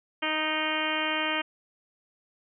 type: harmonic tone with a mistuned harmonic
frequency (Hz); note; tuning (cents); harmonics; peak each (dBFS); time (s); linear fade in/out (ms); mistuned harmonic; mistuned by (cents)
311.1; D#4; 0; 1 / 2 / 3 / 4 / 5 / 6 / 7 / 8 / 9 / 10; -35 / -35 / -35 / -35 / -35 / -35 / -35 / -35 / -35 / -35; 0.22-1.42; 10; 8; -26
effects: none